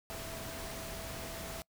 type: tone in noise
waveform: sine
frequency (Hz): 659.3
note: E5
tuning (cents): 0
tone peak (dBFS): -47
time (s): 0.1-1.62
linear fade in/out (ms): 0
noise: pink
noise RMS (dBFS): -43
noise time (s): 0.1-1.62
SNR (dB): -7
effects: noise-tail reverb RT60 0.1 s tail -25 dB re dry